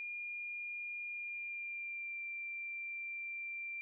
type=tone with pitch glide; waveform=sine; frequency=2415 to 2363 Hz; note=D7 to D7; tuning=+48 to +10 cents; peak=-40 dBFS; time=0-3.81 s; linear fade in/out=0 ms; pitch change=-38 cents; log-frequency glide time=1.09-2.23 s; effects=none